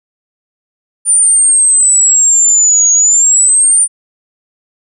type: exponential two-way sweep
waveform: sine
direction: down then up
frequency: 9260 to 6645 to 9260 Hz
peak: -5 dBFS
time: 1.05-3.88 s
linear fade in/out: 50 ms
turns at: 2.92 s
effects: none